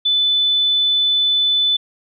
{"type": "tone", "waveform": "sine", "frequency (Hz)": 3500, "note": "A7", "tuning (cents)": -10, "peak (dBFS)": -13, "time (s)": [0.05, 1.77], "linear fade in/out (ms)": 10, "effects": []}